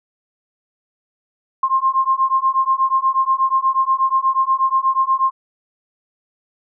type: beating tone pair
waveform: sine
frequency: 1057 / 1065.3 Hz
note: C6 / C6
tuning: +17 / +31 cents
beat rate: 8.3 Hz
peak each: -17 dBFS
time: 1.63-5.31 s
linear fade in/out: 5 ms
effects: none